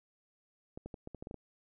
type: clicks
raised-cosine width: 2 ms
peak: -30 dBFS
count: 9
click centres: 0.775 / 0.86 / 0.942 / 1.074 / 1.147 / 1.225 / 1.271 / 1.311 / 1.343 s
effects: none